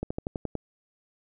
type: slowing click train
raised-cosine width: 2 ms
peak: -17 dBFS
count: 7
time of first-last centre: 0.03-0.553 s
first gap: 75 ms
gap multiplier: 1.06
effects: none